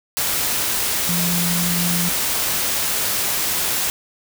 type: tone in noise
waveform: sine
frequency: 174.1 Hz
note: F3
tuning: 5 cents flat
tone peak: -21 dBFS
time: 1.09-2.09 s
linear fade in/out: 0 ms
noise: white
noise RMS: -21 dBFS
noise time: 0.17-3.9 s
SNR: -3 dB
effects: none